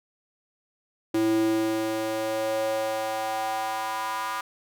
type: tone with high-pass filter sweep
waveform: square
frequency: 110 Hz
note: A2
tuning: in tune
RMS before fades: -27 dBFS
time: 1.14-4.41 s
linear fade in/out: 5 ms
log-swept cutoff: 300 to 1100 Hz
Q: 4.1
effects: none